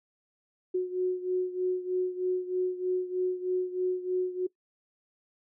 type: beating tone pair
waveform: sine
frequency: 365.4 / 368.6 Hz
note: F#4 / F#4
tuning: -22 / -7 cents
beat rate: 3.2 Hz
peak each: -28 / -32 dBFS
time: 0.74-4.47 s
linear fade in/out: 10 ms
effects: noise-tail reverb RT60 0.1 s tail -20 dB re dry